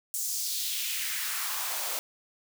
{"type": "noise with high-pass filter sweep", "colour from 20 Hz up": "white", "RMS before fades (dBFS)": -32, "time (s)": [0.14, 1.99], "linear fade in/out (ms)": 0, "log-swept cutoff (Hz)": [7500, 530], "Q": 1.8, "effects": []}